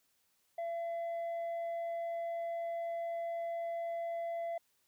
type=tone with tanh clipping; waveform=sine; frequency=676 Hz; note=E5; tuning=43 cents sharp; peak=-36 dBFS; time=0.58-4.58 s; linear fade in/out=5 ms; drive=3 dB; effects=white hiss -75 dBFS RMS until 4.87 s